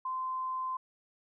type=tone; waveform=sine; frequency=1035 Hz; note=C6; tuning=19 cents flat; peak=-32 dBFS; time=0.05-0.77 s; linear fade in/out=5 ms; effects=none